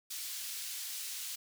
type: high-pass noise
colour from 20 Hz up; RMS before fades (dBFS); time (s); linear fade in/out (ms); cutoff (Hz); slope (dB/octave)
pink; -41; 0.1-1.36; 10; 3800; 12
effects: none